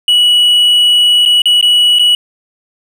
triangle tone with dropouts, 2934 Hz, F#7, 15 cents flat, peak -4 dBFS, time 0.08-2.15 s, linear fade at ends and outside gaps 2 ms, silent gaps 1.253-1.259 / 1.419-1.456 / 1.612-1.626 / 1.987-1.994 s, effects none

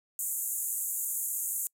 white band-pass noise, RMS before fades -33 dBFS, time 0.19-1.67 s, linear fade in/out 0 ms, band 6700 to 15000 Hz, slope 96 dB/octave, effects noise-tail reverb RT60 0.1 s tail -26 dB re dry

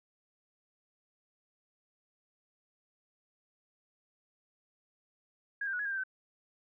sine tone with pitch steps, 1643 / 1578 / 1466 / 1677 / 1607 / 1571 / 1528 Hz, G#6 / G6 / F#6 / G#6 / G6 / G6 / G6, -19 / +11 / -16 / +16 / +43 / +3 / -45 cents, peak -32 dBFS, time 5.61-6.037 s, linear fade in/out 5 ms, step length 61 ms, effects none

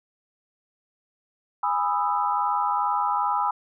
sine chord, E major seventh, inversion first, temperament just, 824.1 / 988.9 / 1236.1 / 1318.5 Hz, G#5 / B5 / D#6 / E6, -14 / +2 / -12 / 0 cents, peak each -26 / -25 / -29 / -29 dBFS, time 1.63-3.51 s, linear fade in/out 5 ms, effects none

